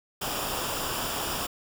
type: noise with comb filter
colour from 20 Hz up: pink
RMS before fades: -31 dBFS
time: 0.21-1.47 s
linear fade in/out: 10 ms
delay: 0.48 ms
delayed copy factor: -0.6
effects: none